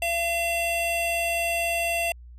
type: tone pair together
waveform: square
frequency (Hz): 680.3 / 2711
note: F5 / E7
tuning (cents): -46 / +48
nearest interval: 2 octaves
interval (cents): 2394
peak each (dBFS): -27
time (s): 0.02-2.12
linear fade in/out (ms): 2
effects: added 60 Hz sine -42 dBFS peak until 2.38 s + resampled to 32000 Hz